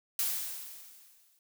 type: noise with exponential decay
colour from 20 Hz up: blue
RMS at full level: -29 dBFS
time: 0.19-1.39 s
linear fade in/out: 2 ms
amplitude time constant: 260 ms
effects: none